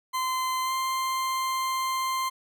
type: tone with pitch glide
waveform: 40% pulse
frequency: 1033 to 1047.4 Hz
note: C6 to C6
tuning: -22 to +1 cents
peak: -25 dBFS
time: 0.13-2.3 s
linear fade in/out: 20 ms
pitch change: +23 cents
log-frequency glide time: 0.63-0.72 s
effects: none